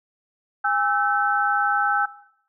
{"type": "tone cluster", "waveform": "sine", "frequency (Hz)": [816, 1318, 1526], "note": ["G#5", "E6", "G6"], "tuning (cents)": [-31, -1, -47], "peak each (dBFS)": -23, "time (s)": [0.64, 2.06], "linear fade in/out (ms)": 10, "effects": ["noise-tail reverb RT60 0.7 s tail -17 dB re dry"]}